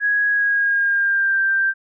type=tone with pitch glide; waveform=sine; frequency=1661.2 to 1576.1 Hz; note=G#6 to G6; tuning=0 to +9 cents; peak=-15 dBFS; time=0-1.74 s; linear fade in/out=50 ms; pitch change=-91 cents; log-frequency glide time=0.29-1.39 s; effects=none